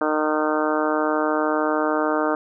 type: harmonic tone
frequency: 153.5 Hz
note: D#3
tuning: 23 cents flat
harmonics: 2 / 3 / 4 / 5 / 6 / 7 / 8 / 9 / 10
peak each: -24 / -26 / -25 / -30 / -29 / -32 / -28 / -31 / -32 dBFS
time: 0.01-2.35 s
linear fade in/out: 2 ms
effects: none